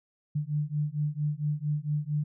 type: beating tone pair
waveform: sine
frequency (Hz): 146.83 / 151.23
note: D3 / D#3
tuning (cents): 0 / -49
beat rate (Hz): 4.4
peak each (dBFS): -30 / -30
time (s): 0.35-2.24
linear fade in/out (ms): 10
effects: none